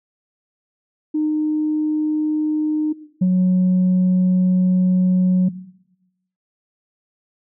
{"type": "tone pair in turn", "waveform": "sine", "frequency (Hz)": [306.4, 183.51], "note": ["D#4", "F#3"], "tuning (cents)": [-27, -14], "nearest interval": "major sixth", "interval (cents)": 887, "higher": "first", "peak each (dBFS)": [-16, -10], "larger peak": "second", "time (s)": [[1.14, 2.93], [3.21, 5.49]], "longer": "second", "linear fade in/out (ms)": 10, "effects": ["noise-tail reverb RT60 0.9 s tail -17 dB re dry", "tanh soft clip ceiling -11 dBFS"]}